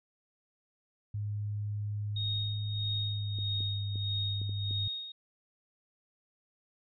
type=tone with pitch glide; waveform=sine; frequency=103.83 to 100.58 Hz; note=G#2 to G2; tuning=0 to +45 cents; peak=-32 dBFS; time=1.14-4.88 s; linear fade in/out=5 ms; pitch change=-55 cents; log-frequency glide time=2.99-3.54 s
type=tone with tremolo; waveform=sine; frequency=3729 Hz; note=A#7; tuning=in tune; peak=-32 dBFS; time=2.16-5.12 s; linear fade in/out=5 ms; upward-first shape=sine; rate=1.6 Hz; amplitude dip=70%
type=clicks; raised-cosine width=3 ms; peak=-33 dBFS; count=6; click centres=3.387 / 3.606 / 3.957 / 4.416 / 4.494 / 4.71 s
effects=none